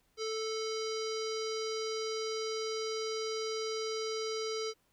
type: tone with low-pass filter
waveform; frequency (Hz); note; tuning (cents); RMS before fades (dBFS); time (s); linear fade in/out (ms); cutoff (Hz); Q
square; 440; A4; 0; -36; 0.17-4.74; 50; 5200; 5.3
effects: pink hiss -73 dBFS RMS until 4.92 s